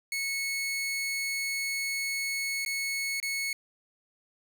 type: tone with dropouts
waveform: sawtooth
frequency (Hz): 2200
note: C#7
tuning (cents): -14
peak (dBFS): -26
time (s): 0.12-3.53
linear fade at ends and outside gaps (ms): 2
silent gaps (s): 2.65-2.661 / 3.201-3.227
effects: 10-bit